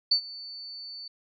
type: tone with ADSR envelope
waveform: sine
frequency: 4500 Hz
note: C#8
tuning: 25 cents sharp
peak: -17 dBFS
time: 0.11-1.08 s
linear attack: 8 ms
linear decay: 86 ms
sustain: -21 dB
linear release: 5 ms
effects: none